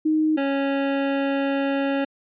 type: tone pair in turn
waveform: sine / 25% pulse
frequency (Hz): 311.1 / 276.2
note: D#4 / C#4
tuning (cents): 0 / -6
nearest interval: major second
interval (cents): 206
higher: first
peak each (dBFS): -17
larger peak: neither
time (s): 0.05-0.37 / 0.37-2.05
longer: second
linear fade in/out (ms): 10
effects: resampled to 8000 Hz